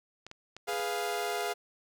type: clicks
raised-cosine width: 0.2 ms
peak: -27 dBFS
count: 6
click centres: 0.266 / 0.314 / 0.566 / 0.686 / 0.733 / 0.798 s
type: chord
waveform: sawtooth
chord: F diminished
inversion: first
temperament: equal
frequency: 415.3 / 493.9 / 698.5 Hz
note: Ab4 / Cb5 / F5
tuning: 0 / 0 / 0 cents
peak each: -31 / -35 / -30 dBFS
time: 0.67-1.54 s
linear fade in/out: 20 ms
effects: none